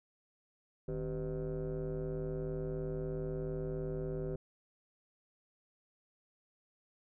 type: tone with frequency modulation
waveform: sine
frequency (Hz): 270.5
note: C#4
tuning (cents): -42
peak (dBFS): -33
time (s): 0.88-4.36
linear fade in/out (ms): 5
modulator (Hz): 117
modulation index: 2
effects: tanh soft clip ceiling -33 dBFS